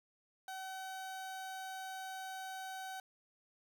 30% pulse tone, 760 Hz, F#5, 46 cents sharp, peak -40 dBFS, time 0.48-3 s, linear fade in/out 2 ms, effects none

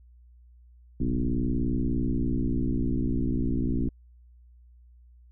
sine tone with frequency modulation, 128.8 Hz, C3, 27 cents flat, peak -23 dBFS, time 1-3.89 s, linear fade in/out 5 ms, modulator 60.2 Hz, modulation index 3.1, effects added 60 Hz sine -51 dBFS peak until 5.31 s

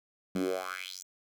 10% pulse tone with high-pass filter sweep, 92.5 Hz, F#2, in tune, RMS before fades -35 dBFS, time 0.35-1.03 s, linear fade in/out 5 ms, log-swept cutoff 190 to 7300 Hz, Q 4.1, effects none

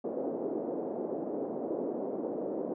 pink band-pass noise, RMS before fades -35 dBFS, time 0.04-2.74 s, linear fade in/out 5 ms, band 270 to 580 Hz, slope 24 dB/octave, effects none

